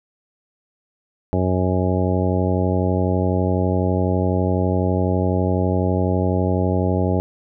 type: harmonic tone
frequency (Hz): 92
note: F#2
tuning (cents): -9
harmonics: 1 / 2 / 3 / 4 / 5 / 6 / 7 / 9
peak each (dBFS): -20 / -23 / -25 / -26 / -27 / -28 / -28 / -30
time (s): 1.33-7.2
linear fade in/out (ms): 0
effects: none